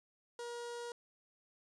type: tone with notch filter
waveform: sawtooth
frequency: 476.1 Hz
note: A#4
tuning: 37 cents sharp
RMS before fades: -44 dBFS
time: 0.39-0.92 s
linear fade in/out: 2 ms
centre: 2300 Hz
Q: 1.9
effects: resampled to 22050 Hz